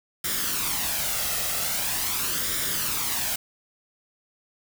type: noise with flanger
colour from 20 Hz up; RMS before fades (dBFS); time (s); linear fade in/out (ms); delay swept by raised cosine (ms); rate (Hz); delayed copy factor
white; -27; 0.24-3.36; 5; 0.56 to 1.56; 0.43; +0.55
effects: none